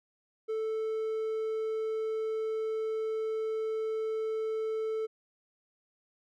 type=tone; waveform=triangle; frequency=440 Hz; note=A4; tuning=in tune; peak=-28 dBFS; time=0.48-5.07 s; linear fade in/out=20 ms; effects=none